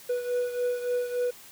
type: beating tone pair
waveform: triangle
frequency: 490 / 493.5 Hz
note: B4 / B4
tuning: -14 / -1 cents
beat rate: 3.5 Hz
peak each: -25 / -31 dBFS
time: 0.09-1.31 s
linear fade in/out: 10 ms
effects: white hiss -49 dBFS RMS until 1.51 s